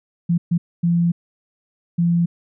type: tone bursts at uneven times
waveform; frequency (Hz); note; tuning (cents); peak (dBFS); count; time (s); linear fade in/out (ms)
sine; 171.1; F3; -35; -14; 4; 0.29-0.38 / 0.51-0.58 / 0.83-1.12 / 1.98-2.26; 10
effects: none